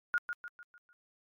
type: tone with echo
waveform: sine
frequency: 1431 Hz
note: F6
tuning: 42 cents sharp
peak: -26 dBFS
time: 0.14-0.18 s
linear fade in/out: 0 ms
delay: 150 ms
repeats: 5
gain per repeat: -7 dB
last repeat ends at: 0.93 s
effects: MP3 96 kbps